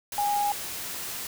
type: tone in noise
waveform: sine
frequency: 820 Hz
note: G#5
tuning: 22 cents flat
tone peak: -23 dBFS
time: 0.18-0.52 s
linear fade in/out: 2 ms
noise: white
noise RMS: -35 dBFS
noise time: 0.12-1.27 s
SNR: +9 dB
effects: none